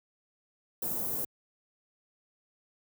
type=band-stop noise; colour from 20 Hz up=white; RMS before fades=-33 dBFS; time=0.82-1.25 s; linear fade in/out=5 ms; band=540 to 16000 Hz; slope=12 dB/octave; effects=high-pass 80 Hz 12 dB/octave